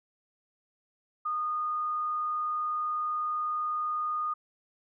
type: tone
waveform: sine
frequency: 1228 Hz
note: D#6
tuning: 23 cents flat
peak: -28 dBFS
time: 1.25-4.34 s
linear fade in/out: 10 ms
effects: none